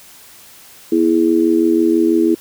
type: tone with amplitude modulation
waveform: sine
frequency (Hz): 330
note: E4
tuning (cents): +2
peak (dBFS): -6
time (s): 0.92-2.35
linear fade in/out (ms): 5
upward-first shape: sine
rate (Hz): 86.1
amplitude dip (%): 95
effects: white hiss -42 dBFS RMS until 2.4 s